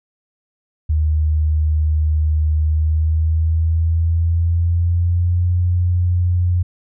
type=tone with pitch glide; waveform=sine; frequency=77.2 to 88.68 Hz; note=D#2 to F2; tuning=-13 to +27 cents; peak=-13 dBFS; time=0.89-6.63 s; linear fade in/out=10 ms; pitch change=+240 cents; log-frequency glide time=2.61-5.5 s; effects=none